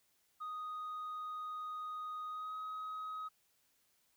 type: tone with pitch glide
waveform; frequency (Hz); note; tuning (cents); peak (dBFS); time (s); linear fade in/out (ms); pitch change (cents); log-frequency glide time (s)
sine; 1244.5 to 1265.5; D#6 to D#6; 0 to +29; -38; 0.4-3.29; 20; +29; 2.29-2.56
effects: tanh soft clip ceiling -39 dBFS + white hiss -75 dBFS RMS until 4.16 s